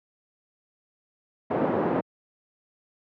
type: band-pass noise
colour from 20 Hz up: white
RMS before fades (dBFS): -25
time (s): 1.5-2.01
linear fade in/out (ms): 10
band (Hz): 170 to 550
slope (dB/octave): 12
effects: high-pass 100 Hz 12 dB/octave + low-pass 2000 Hz 12 dB/octave